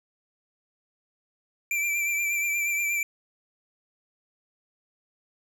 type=tone with vibrato; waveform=square; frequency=2349 Hz; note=D7; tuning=in tune; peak=-25 dBFS; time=1.71-3.03 s; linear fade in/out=2 ms; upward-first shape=triangle; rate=8.4 Hz; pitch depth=38 cents each way; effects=none